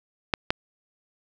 clicks, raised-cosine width 0.3 ms, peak -5 dBFS, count 2, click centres 0.338 / 0.505 s, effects none

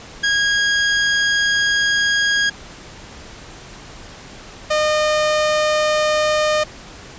sawtooth tone pair in turn, 1640 / 610.2 Hz, G#6 / D#5, -22 / -34 cents, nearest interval octave + perfect fourth, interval 1712 cents, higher first, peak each -11 dBFS, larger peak neither, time 0.23-2.5 / 4.7-6.64 s, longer first, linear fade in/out 10 ms, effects pink hiss -38 dBFS RMS until 7.18 s + resampled to 16000 Hz

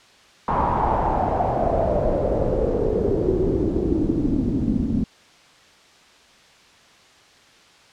pink noise with low-pass filter sweep, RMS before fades -21 dBFS, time 0.48-5.04 s, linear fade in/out 2 ms, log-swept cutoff 1000 to 230 Hz, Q 5, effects white hiss -51 dBFS RMS until 7.92 s + low-pass 5000 Hz 12 dB/octave

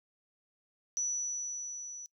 sine tone with level ramp, 5920 Hz, F#8, in tune, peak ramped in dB -29 to -42 dBFS, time 0.97-2.06 s, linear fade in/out 0 ms, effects noise-tail reverb RT60 0.1 s tail -23 dB re dry

